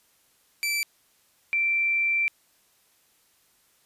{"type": "tone pair in turn", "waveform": ["sawtooth", "sine"], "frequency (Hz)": [2329, 2347], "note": ["D7", "D7"], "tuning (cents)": [-15, -2], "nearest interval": "unison", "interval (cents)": 13, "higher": "second", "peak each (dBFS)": -21, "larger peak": "neither", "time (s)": [[0.63, 0.83], [1.53, 2.28]], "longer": "second", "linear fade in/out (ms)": 0, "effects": ["white hiss -64 dBFS RMS until 3.85 s", "resampled to 32000 Hz"]}